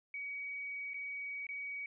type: tone with dropouts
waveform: sine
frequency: 2261 Hz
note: C#7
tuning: 34 cents sharp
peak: -39 dBFS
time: 0.14-1.86 s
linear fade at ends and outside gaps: 2 ms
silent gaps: 0.935-0.942 / 1.468-1.489 s
effects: none